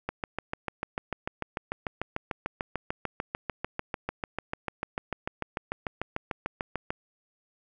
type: click train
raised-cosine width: 0.5 ms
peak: -15 dBFS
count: 47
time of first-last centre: 0.09-6.905 s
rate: 6.75 Hz
effects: none